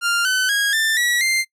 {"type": "tone with pitch steps", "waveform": "sawtooth", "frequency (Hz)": [1396.9, 1514.6, 1642.1, 1780.4, 1930.4, 2093], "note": ["F6", "F#6", "G#6", "A6", "B6", "C7"], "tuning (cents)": [0, 40, -20, 20, -40, 0], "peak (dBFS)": -13, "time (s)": [0.01, 1.45], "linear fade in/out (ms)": 50, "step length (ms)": 240, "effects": ["noise-tail reverb RT60 0.1 s tail -22 dB re dry", "low-pass 12000 Hz 12 dB/octave"]}